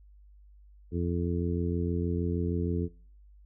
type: harmonic tone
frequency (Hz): 86.4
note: F2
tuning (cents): -18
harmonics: 1 / 2 / 3 / 4 / 5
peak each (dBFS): -30 / -33 / -35 / -36 / -37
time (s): 0.91-2.89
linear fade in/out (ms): 50
effects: noise-tail reverb RT60 0.5 s tail -22 dB re dry + added 50 Hz sine -52 dBFS peak until 3.45 s